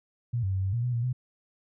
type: tone with pitch steps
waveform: sine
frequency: 119.5 / 95.8 / 95 / 96 / 118.4 / 123.6 / 117.7 / 125.9 Hz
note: A#2 / G2 / F#2 / G2 / A#2 / B2 / A#2 / B2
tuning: +43 / -39 / +46 / -36 / +27 / +2 / +17 / +34 cents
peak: -25 dBFS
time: 0.33-1.13 s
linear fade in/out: 10 ms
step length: 100 ms
effects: none